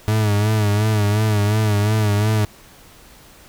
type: tone with vibrato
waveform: 40% pulse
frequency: 105.7 Hz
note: G#2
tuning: 31 cents sharp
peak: -14 dBFS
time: 0.08-2.45 s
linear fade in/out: 0 ms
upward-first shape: sine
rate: 2.8 Hz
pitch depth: 60 cents each way
effects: pink hiss -46 dBFS RMS until 3.48 s